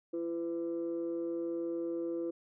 sine tone pair together, 337.4 / 504 Hz, E4 / B4, +40 / +35 cents, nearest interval perfect fifth, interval 695 cents, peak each -33 / -38 dBFS, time 0.13-2.31 s, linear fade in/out 10 ms, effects tanh soft clip ceiling -28 dBFS

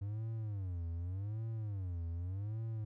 triangle tone with vibrato, 97.2 Hz, G2, 14 cents flat, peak -35 dBFS, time 0.01-2.85 s, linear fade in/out 10 ms, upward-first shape sine, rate 0.85 Hz, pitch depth 260 cents each way, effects none

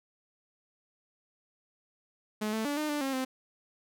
sawtooth tone with pitch steps, 213.4 / 220.6 / 288.9 / 303.8 / 294.3 / 269.4 / 260.1 Hz, G#3 / A3 / D4 / D#4 / D4 / C#4 / C4, +47 / +5 / -28 / -41 / +4 / -49 / -10 cents, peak -26 dBFS, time 2.41-3.25 s, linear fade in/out 10 ms, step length 120 ms, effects none

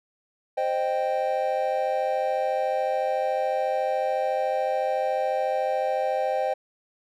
triangle chord, C minor, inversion none, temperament equal with one note detuned, 523.3 / 617.2 / 784 Hz, C5 / Eb5 / G5, 0 / -14 / 0 cents, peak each -25 / -26 / -25 dBFS, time 0.57-6.54 s, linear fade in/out 10 ms, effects none

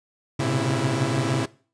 sawtooth tone cluster, 107.2 / 119.9 / 130.9 / 137.2 / 330.7 Hz, A2 / A#2 / C3 / C#3 / E4, -45 / +49 / +1 / -17 / +6 cents, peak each -28 / -25 / -23 / -22 / -24 dBFS, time 0.39-1.46 s, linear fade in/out 10 ms, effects noise-tail reverb RT60 0.4 s tail -20 dB re dry + resampled to 22050 Hz

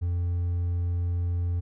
triangle tone with hard clipping, 87.31 Hz, F2, in tune, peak -25 dBFS, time 0.01-1.61 s, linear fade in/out 20 ms, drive 5 dB, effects none

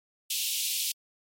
pink high-pass noise, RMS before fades -30 dBFS, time 0.3-0.92 s, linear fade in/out 5 ms, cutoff 2700 Hz, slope 48 dB/octave, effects MP3 64 kbps

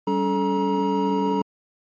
triangle tone cluster, 193.9 / 280.9 / 433.3 / 949 Hz, G3 / C#4 / A4 / A#5, -19 / +23 / -27 / +31 cents, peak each -23 dBFS, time 0.07-1.42 s, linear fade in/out 5 ms, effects MP3 32 kbps

